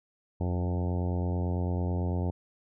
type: harmonic tone with a mistuned harmonic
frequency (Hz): 89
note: F2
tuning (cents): +33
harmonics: 1 / 2 / 3 / 4 / 5 / 6 / 7 / 8 / 9 / 10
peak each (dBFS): -28 / -34 / -38 / -40 / -42 / -44 / -45 / -46 / -47 / -48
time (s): 0.4-2.31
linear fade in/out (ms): 10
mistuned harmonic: 1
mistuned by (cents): -31
effects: none